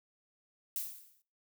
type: noise with exponential decay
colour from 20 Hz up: violet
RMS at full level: -34 dBFS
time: 0.76-1.22 s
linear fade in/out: 2 ms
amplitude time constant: 100 ms
effects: noise-tail reverb RT60 0.4 s tail -20 dB re dry